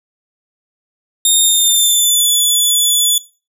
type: tone with pitch glide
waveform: 15% pulse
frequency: 3675 to 3449 Hz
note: A#7 to A7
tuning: -25 to -35 cents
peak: -3 dBFS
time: 1.25-3.18 s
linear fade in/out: 2 ms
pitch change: -110 cents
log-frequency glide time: 1.43-2.3 s
effects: noise-tail reverb RT60 0.3 s tail -17 dB re dry